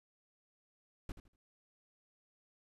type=noise with echo; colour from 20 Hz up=brown; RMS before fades=-41 dBFS; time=1.09-1.12 s; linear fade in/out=2 ms; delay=80 ms; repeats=3; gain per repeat=-12 dB; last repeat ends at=1.36 s; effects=resampled to 32000 Hz